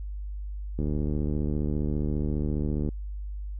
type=click train; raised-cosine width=3 ms; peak=-17 dBFS; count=158; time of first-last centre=0.79-2.889 s; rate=74.8 Hz; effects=added 50 Hz sine -32 dBFS peak until 3.59 s